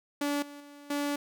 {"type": "tone with level steps", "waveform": "sawtooth", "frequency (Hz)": 288.1, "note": "D4", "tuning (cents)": -33, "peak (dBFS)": [-24, -40, -44, -25], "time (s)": [0.21, 1.16], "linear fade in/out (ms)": 5, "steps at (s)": [0.42, 0.6, 0.9], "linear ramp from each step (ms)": 5, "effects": []}